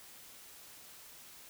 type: silence
effects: white hiss -54 dBFS RMS until 1.49 s